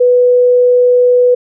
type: tone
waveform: sine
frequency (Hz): 493.9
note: B4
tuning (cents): 0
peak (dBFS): -5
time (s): 0-1.35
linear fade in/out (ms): 10
effects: none